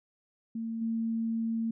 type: tone with level steps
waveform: sine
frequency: 226.7 Hz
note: A#3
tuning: 48 cents flat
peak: -32 / -28 dBFS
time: 0.55-1.71 s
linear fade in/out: 5 ms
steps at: 0.81 s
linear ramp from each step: 10 ms
effects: none